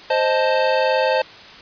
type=chord; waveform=square; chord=A diminished; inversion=first; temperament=equal; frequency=523.3 / 622.3 / 880 Hz; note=C5 / Eb5 / A5; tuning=0 / 0 / 0 cents; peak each=-19 / -22 / -22 dBFS; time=0.1-1.22 s; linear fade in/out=5 ms; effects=white hiss -40 dBFS RMS until 1.61 s + resampled to 11025 Hz